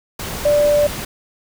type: tone in noise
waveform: sine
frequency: 587.3 Hz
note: D5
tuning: in tune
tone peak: -11 dBFS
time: 0.45-0.87 s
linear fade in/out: 5 ms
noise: pink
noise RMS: -27 dBFS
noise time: 0.19-1.05 s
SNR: +13 dB
effects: none